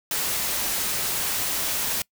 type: noise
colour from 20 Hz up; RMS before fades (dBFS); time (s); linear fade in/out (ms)
white; -26; 0.11-2.02; 2
effects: noise-tail reverb RT60 0.1 s tail -24 dB re dry